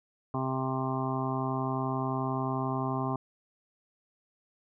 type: harmonic tone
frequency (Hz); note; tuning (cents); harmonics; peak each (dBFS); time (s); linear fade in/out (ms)
131.4; C3; +8; 1 / 2 / 3 / 5 / 6 / 7 / 8 / 9; -33 / -34 / -38 / -39 / -38 / -42 / -36 / -43; 0.34-3.16; 2
effects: none